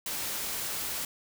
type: noise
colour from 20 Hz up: white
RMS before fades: -34 dBFS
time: 0.06-1.05 s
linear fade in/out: 2 ms
effects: none